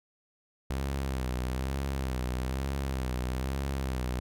sawtooth tone with vibrato, 65.41 Hz, C2, in tune, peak -26 dBFS, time 0.7-4.2 s, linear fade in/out 5 ms, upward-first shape sine, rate 1.1 Hz, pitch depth 82 cents each way, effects none

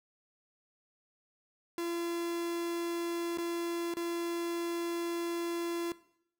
45% pulse tone with dropouts, 341.1 Hz, F4, 41 cents flat, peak -33 dBFS, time 1.78-5.92 s, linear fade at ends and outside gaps 1 ms, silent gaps 3.374-3.384 / 3.939-3.969 s, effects noise-tail reverb RT60 0.7 s tail -18 dB re dry

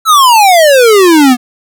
square exponential sweep, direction down, 1342 to 238.8 Hz, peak -3 dBFS, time 0.05-1.37 s, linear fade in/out 50 ms, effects none

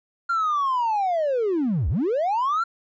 triangle linear two-way sweep, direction down then up, 1396.9 to 58.27 to 1396.9 Hz, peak -17 dBFS, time 0.29-2.64 s, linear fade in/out 10 ms, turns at 1.89 s, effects tanh soft clip ceiling -16 dBFS + resampled to 16000 Hz

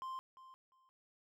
triangle tone with echo, 1046.5 Hz, C6, in tune, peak -39 dBFS, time 0.02-0.19 s, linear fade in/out 0 ms, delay 350 ms, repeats 2, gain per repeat -14 dB, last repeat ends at 0.89 s, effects none

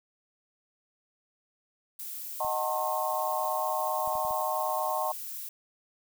violet noise, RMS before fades -39 dBFS, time 1.99-5.49 s, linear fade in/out 5 ms
sine chord, D# diminished seventh, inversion none, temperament just, 622.3 / 746.7 / 896 / 1075.3 Hz, D#5 / F#5 / A5 / C6, 0 / +16 / +31 / +47 cents, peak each -33 dBFS, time 2.4-5.12 s, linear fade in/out 5 ms
clicks, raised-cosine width 5 ms, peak -38 dBFS, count 5, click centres 2.448 / 4.076 / 4.154 / 4.25 / 4.309 s
effects none

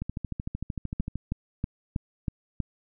two click trains, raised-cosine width 5 ms, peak -15 / -19 dBFS, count 6 / 16, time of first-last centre 1-2.603 / 0.02-1.156 s, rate 3.12 / 13.2 Hz, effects none

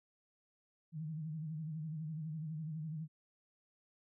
sine tone with vibrato, 156.6 Hz, D#3, 11 cents sharp, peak -39 dBFS, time 0.92-3.08 s, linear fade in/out 50 ms, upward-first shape sine, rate 12 Hz, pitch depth 79 cents each way, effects none

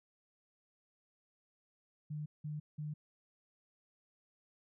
sine tone bursts, 150.7 Hz, D3, 45 cents sharp, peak -38 dBFS, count 3, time 2.1-2.94 s, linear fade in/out 10 ms, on 160 ms, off 180 ms, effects none

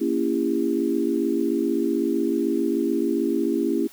sine chord, A# diminished seventh, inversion none, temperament just, 233.1 / 279.7 / 335.6 / 402.8 Hz, A#3 / C#4 / E4 / G4, 0 / +16 / +31 / +47 cents, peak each -27 / -25 / -24 / -27 dBFS, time 0-3.88 s, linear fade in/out 20 ms, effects white hiss -49 dBFS RMS until 3.92 s

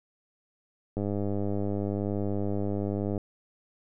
click train, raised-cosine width 2 ms, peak -18 dBFS, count 224, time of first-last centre 0.97-3.178 s, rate 101 Hz, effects none

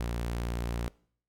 sawtooth tone, 58.6 Hz, A#1, 10 cents sharp, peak -27 dBFS, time 0-0.88 s, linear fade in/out 0 ms, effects noise-tail reverb RT60 0.6 s tail -24 dB re dry + AAC 64 kbps

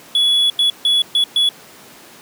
triangle tone bursts at uneven times, 3391 Hz, G#7, 35 cents sharp, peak -10 dBFS, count 5, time 0.15-0.5 / 0.59-0.7 / 0.85-1.02 / 1.15-1.24 / 1.36-1.49 s, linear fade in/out 2 ms, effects pink hiss -41 dBFS RMS until 2.21 s + high-pass 200 Hz 12 dB/octave

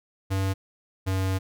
square tone pair in turn, 96.3 / 94.92 Hz, G2 / F#2, -30 / +45 cents, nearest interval unison, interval 25 cents, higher first, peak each -24 dBFS, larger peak neither, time 0.3-0.54 / 1.06-1.39 s, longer second, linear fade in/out 20 ms, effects none

